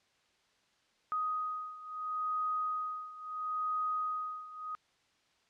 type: beating tone pair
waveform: sine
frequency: 1250 / 1250.74 Hz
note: D#6 / D#6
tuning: +8 / +9 cents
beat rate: 0.74 Hz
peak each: -35 / -38 dBFS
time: 1.12-4.75 s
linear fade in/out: 0 ms
effects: white hiss -71 dBFS RMS until 5.49 s + low-pass 5000 Hz 12 dB/octave